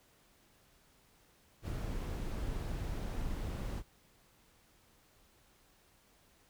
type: noise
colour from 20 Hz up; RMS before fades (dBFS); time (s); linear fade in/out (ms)
brown; -38; 1.62-3.83; 50
effects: pink hiss -67 dBFS RMS until 6.49 s